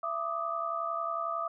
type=tone cluster; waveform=sine; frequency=669 / 1185 / 1256 Hz; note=E5 / D6 / D#6; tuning=+25 / +15 / +16 cents; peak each=-36 / -34 / -35 dBFS; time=0.03-1.48 s; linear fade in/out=5 ms; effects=none